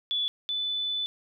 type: tone pair in turn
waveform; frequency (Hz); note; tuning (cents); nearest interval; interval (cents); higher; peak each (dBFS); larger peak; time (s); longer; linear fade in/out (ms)
sine; 3441 / 3495; A7 / A7; -39 / -12; unison; 27; second; -25 / -27; first; 0.11-0.28 / 0.49-1.06; second; 0
effects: none